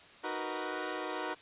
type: chord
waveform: 15% pulse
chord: B major seventh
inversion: first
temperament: equal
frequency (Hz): 311.1 / 370 / 466.2 / 493.9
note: D#4 / F#4 / A#4 / B4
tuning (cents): 0 / 0 / 0 / 0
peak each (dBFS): -34 / -33 / -36 / -35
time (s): 0.23-1.35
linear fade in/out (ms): 20
effects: white hiss -55 dBFS RMS until 1.41 s + resampled to 8000 Hz